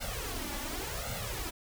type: noise with flanger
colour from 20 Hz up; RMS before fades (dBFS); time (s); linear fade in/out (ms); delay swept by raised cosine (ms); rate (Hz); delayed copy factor
pink; -37; 0-1.51; 20; 1.4 to 3.5; 0.9; +0.85
effects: none